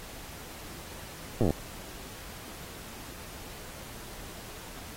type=slowing click train; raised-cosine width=2 ms; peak=-13 dBFS; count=10; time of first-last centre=1.41-1.506 s; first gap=8 ms; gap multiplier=1.07; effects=pink hiss -45 dBFS RMS until 4.96 s + AAC 48 kbps